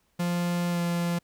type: tone with pitch glide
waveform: 45% pulse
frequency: 174.4 to 172.4 Hz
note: F3 to F3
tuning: -2 to -22 cents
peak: -25 dBFS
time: 0.19-1.19 s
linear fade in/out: 10 ms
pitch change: -20 cents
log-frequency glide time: 0.7-0.8 s
effects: pink hiss -70 dBFS RMS until 1.23 s